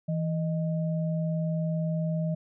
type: tone pair together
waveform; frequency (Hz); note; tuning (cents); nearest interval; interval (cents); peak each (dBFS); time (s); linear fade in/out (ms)
sine; 163.8 / 618.4; E3 / D#5; -11 / -11; octave + major seventh; 2300; -26 / -35; 0.08-2.35; 10
effects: none